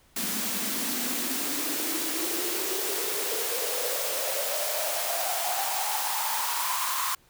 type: noise with high-pass filter sweep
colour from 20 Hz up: white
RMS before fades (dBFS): -29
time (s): 0.16-7.15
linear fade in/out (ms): 5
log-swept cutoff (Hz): 200 to 1100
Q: 7.7
effects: pink hiss -61 dBFS RMS until 7.29 s